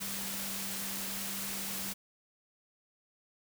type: tone in noise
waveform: sine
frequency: 196 Hz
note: G3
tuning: in tune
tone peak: -45 dBFS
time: 0-1.94 s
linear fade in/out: 20 ms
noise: white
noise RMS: -38 dBFS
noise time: 0-1.94 s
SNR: -10 dB
effects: none